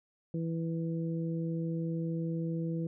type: harmonic tone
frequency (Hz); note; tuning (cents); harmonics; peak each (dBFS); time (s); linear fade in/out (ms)
164.81; E3; 0; 1 / 2 / 3; -32 / -38 / -42; 0.34-2.87; 2
effects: none